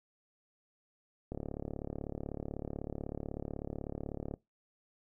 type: click train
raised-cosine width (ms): 2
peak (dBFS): -25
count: 110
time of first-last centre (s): 1.32-4.339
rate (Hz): 36.1
effects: noise-tail reverb RT60 0.2 s tail -22 dB re dry